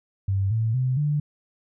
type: tone with pitch steps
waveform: sine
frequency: 97.5 / 112 / 128.65 / 147.78 Hz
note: G2 / A2 / C3 / D3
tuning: -9 / +31 / -29 / +11 cents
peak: -20 dBFS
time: 0.28-1.2 s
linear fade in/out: 5 ms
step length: 230 ms
effects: none